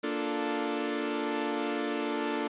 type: chord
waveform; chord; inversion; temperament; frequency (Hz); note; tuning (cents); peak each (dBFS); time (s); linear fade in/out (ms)
sawtooth; Bb major seventh; none; equal; 233.1 / 293.7 / 349.2 / 440; Bb3 / D4 / F4 / A4; 0 / 0 / 0 / 0; -33 / -29 / -33 / -31; 0.03-2.48; 10
effects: resampled to 8000 Hz